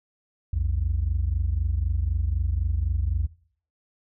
sine tone pair together, 60.7 / 84.64 Hz, B1 / E2, -29 / +46 cents, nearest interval tritone, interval 575 cents, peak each -24 dBFS, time 0.53-3.27 s, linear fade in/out 5 ms, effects noise-tail reverb RT60 0.5 s tail -18 dB re dry + tanh soft clip ceiling -16 dBFS

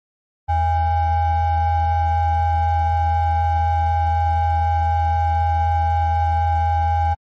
triangle ring-modulated tone, 365.8 Hz, F#4, 20 cents flat, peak -10 dBFS, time 0.48-7.15 s, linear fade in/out 20 ms, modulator 448 Hz, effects MP3 32 kbps

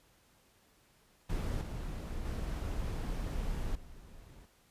brown noise with level steps, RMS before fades -34 / -39 / -36 / -52 dBFS, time 1.29-4.46 s, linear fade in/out 10 ms, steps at 1.61 / 2.25 / 3.75 s, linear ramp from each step 5 ms, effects pink hiss -67 dBFS RMS until 4.7 s + resampled to 32000 Hz

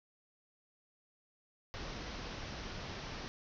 pink low-pass noise, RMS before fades -44 dBFS, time 1.74-3.28 s, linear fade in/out 0 ms, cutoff 6000 Hz, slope 96 dB/octave, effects none

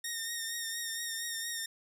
10% pulse tone with vibrato, 1843 Hz, A#6, 20 cents flat, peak -26 dBFS, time 0.04-1.66 s, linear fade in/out 5 ms, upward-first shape triangle, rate 4.3 Hz, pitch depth 40 cents each way, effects none

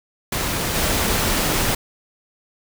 pink noise with level steps, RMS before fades -23 / -20 dBFS, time 0.32-1.75 s, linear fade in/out 5 ms, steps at 0.74 s, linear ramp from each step 20 ms, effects none

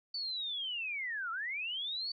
sine linear two-way sweep, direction down then up, 4557 to 1300 to 4557 Hz, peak -35 dBFS, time 0.14-2.12 s, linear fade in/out 5 ms, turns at 1.31 s, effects none

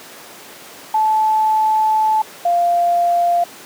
sine tone pair in turn, 869 / 695.3 Hz, A5 / F5, -22 / -8 cents, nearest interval major third, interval 386 cents, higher first, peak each -12 dBFS, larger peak neither, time 0.94-2.22 / 2.45-3.44 s, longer first, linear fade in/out 5 ms, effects pink hiss -37 dBFS RMS until 3.65 s + high-pass 300 Hz 12 dB/octave

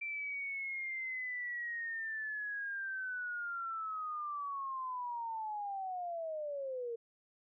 sine linear sweep, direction down, 2349 to 456.1 Hz, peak -37 dBFS, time 0.01-6.96 s, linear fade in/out 10 ms, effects none

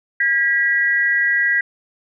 sine tone pair together, 1625 / 1942.5 Hz, G#6 / B6, -38 / -29 cents, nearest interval minor third, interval 309 cents, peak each -18 / -16 dBFS, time 0.2-1.61 s, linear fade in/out 5 ms, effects none

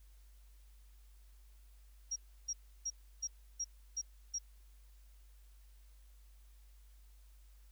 sine tone bursts, 5640 Hz, F8, 16 cents sharp, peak -35 dBFS, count 7, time 2.11-4.387 s, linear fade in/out 10 ms, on 51 ms, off 320 ms, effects added 50 Hz sine -57 dBFS peak until 7.71 s + white hiss -72 dBFS RMS until 7.71 s

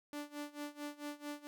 sawtooth tone with tremolo, 293.1 Hz, D4, 3 cents flat, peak -36 dBFS, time 0.13-1.47 s, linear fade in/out 0 ms, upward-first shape sine, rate 4.5 Hz, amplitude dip 90%, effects none

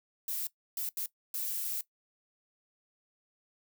violet noise bursts at uneven times, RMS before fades -35 dBFS, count 4, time 0.28-0.47 / 0.77-0.89 / 0.97-1.06 / 1.34-1.81 s, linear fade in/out 2 ms, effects noise-tail reverb RT60 0.1 s tail -18 dB re dry

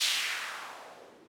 violet noise with low-pass filter sweep, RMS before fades -35 dBFS, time 0-1.28 s, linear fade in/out 20 ms, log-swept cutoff 3900 to 300 Hz, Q 1.7, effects none

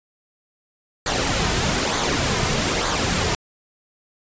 pink noise with flanger, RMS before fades -21 dBFS, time 1.06-3.35 s, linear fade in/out 2 ms, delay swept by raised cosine 0.36 to 3.66 ms, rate 1.1 Hz, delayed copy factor -0.5, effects resampled to 16000 Hz

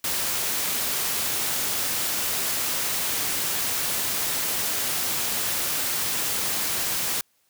white noise, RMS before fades -26 dBFS, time 0.04-7.21 s, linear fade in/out 2 ms, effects white hiss -67 dBFS RMS until 7.49 s + high-pass 60 Hz 12 dB/octave

